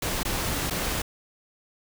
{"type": "noise with dropouts", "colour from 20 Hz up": "pink", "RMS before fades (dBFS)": -28, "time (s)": [0.02, 1.02], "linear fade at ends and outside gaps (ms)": 5, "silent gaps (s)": [[0.232, 0.25], [0.7, 0.707]], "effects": []}